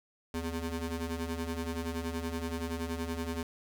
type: ring-modulated tone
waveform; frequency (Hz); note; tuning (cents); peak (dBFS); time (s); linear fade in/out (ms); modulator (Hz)
25% pulse; 164.81; E3; 0; -27; 0.34-3.43; 2; 87.7
effects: none